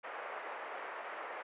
pink band-pass noise, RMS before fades -44 dBFS, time 0.03-1.43 s, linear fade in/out 20 ms, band 500 to 2100 Hz, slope 24 dB/octave, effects resampled to 8000 Hz

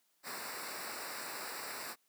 pink noise with comb filter, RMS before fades -43 dBFS, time 0.23-1.96 s, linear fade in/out 50 ms, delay 0.31 ms, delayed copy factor -0.8, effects white hiss -75 dBFS RMS until 2.08 s + high-pass 200 Hz 12 dB/octave

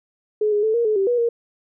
sine tone with pitch steps, 425 / 414.9 / 437.9 / 470.1 / 429.2 / 389.2 / 484.7 / 468.5 Hz, G#4 / G#4 / A4 / A#4 / A4 / G4 / B4 / A#4, +40 / -2 / -8 / +15 / -43 / -12 / -32 / +9 cents, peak -16 dBFS, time 0.41-1.29 s, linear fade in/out 5 ms, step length 110 ms, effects none

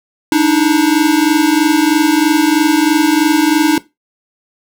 square tone pair together, 294.8 / 317.9 Hz, D4 / D#4, +7 / +37 cents, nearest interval minor second, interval 130 cents, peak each -12 dBFS, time 0.32-3.78 s, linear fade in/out 2 ms, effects noise-tail reverb RT60 0.2 s tail -17 dB re dry

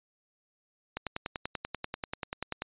click train, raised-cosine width 0.3 ms, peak -17 dBFS, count 18, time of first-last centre 0.97-2.62 s, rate 10.3 Hz, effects resampled to 8000 Hz

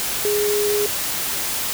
sine tone in noise, 415.3 Hz, G#4, in tune, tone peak -18 dBFS, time 0.25-0.86 s, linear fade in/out 0 ms, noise white, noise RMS -24 dBFS, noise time 0-1.73 s, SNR +3 dB, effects none

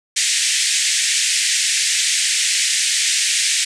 white band-pass noise, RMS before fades -18 dBFS, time 0.16-3.65 s, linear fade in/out 10 ms, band 1800 to 8900 Hz, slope 48 dB/octave, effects none

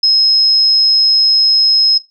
sine tone, 5140 Hz, E8, 45 cents flat, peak -7 dBFS, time 0.03-1.98 s, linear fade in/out 5 ms, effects noise-tail reverb RT60 0.2 s tail -17 dB re dry

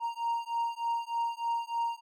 triangle beating tone pair, 930 / 933.3 Hz, A#5 / A#5, -4 / +2 cents, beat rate 3.3 Hz, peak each -31 dBFS, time 0-2.01 s, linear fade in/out 50 ms, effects none

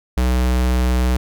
square tone, 62.4 Hz, B1, 19 cents sharp, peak -15 dBFS, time 0.17-1.17 s, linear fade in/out 5 ms, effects none

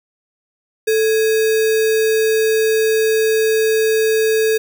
sine tone with sample-and-hold, 440 Hz, A4, in tune, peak -12 dBFS, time 0.87-4.58 s, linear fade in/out 10 ms, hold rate 2100 Hz, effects none

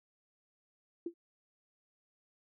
sine tone with exponential decay, 340.7 Hz, F4, 43 cents flat, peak -31 dBFS, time 1.06-1.14 s, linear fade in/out 5 ms, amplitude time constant 17 ms, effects none

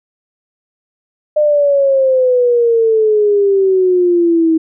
sine exponential sweep, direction down, 607 to 319.2 Hz, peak -8 dBFS, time 1.36-4.58 s, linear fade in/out 10 ms, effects none

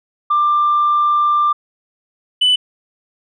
sine tone pair in turn, 1187 / 2991 Hz, D6 / F#7, +18 / +18 cents, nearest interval octave + major third, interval 1600 cents, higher second, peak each -10 / -8 dBFS, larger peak second, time 0.3-1.53 / 2.41-2.56 s, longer first, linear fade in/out 10 ms, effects tanh soft clip ceiling -8 dBFS

